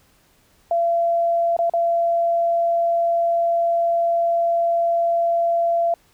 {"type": "tone with dropouts", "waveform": "sine", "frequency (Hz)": 680, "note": "F5", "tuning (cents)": -46, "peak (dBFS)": -16, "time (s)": [0.71, 5.94], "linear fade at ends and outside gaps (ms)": 2, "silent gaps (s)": [[1.566, 1.589], [1.697, 1.736]], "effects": ["pink hiss -58 dBFS RMS until 6.13 s"]}